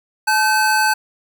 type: tone pair together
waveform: square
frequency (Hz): 861.6 / 1537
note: A5 / G6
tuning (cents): -37 / -35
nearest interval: minor seventh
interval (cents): 1002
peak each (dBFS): -17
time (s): 0.27-0.94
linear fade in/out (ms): 10
effects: none